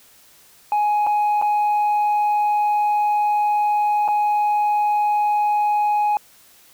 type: tone with dropouts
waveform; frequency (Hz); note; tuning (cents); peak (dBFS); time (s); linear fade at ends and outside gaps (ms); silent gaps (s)
sine; 835; G#5; +9; -13; 0.72-6.17; 1; 1.066-1.07 / 1.415-1.423 / 4.079-4.085
effects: tanh soft clip ceiling -15 dBFS + white hiss -51 dBFS RMS until 6.73 s